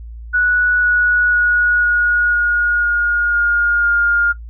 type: tone with pitch steps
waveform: sine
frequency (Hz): 1471 / 1462.5 / 1454.1 / 1445.7 / 1437.4 / 1429.1 / 1420.9 / 1412.7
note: F#6 / F#6 / F#6 / F#6 / F6 / F6 / F6 / F6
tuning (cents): -11 / -21 / -31 / -41 / +49 / +39 / +29 / +19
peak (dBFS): -11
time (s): 0.33-4.33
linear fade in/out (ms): 20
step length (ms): 500
effects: noise-tail reverb RT60 0.1 s tail -17 dB re dry + added 57 Hz sine -29 dBFS peak until 4.49 s